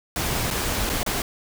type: noise with dropouts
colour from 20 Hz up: pink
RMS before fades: -25 dBFS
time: 0.16-1.22 s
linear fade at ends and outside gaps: 1 ms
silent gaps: 0.504-0.51 / 0.894-0.898 / 1.031-1.063 s
effects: none